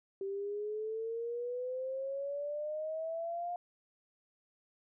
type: exponential sweep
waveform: sine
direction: up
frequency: 387.6 to 710 Hz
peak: -35 dBFS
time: 0.21-3.56 s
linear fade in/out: 2 ms
effects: none